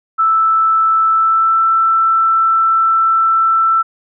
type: tone with pitch glide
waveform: sine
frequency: 1318.5 to 1331.5 Hz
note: E6 to E6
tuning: 0 to +17 cents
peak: -9 dBFS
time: 0.18-3.83 s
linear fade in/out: 20 ms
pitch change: +17 cents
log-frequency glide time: 1.11-1.62 s
effects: none